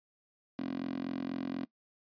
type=tone with high-pass filter; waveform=10% pulse; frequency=44.12 Hz; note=F1; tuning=18 cents sharp; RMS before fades=-37 dBFS; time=0.59-1.65 s; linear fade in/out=0 ms; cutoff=260 Hz; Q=4.7; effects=noise-tail reverb RT60 0.1 s tail -21 dB re dry + resampled to 11025 Hz